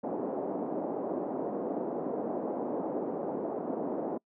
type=band-pass noise; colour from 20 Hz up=pink; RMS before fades=-34 dBFS; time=0.03-4.18 s; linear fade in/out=10 ms; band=240 to 730 Hz; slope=24 dB/octave; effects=noise-tail reverb RT60 0.1 s tail -26 dB re dry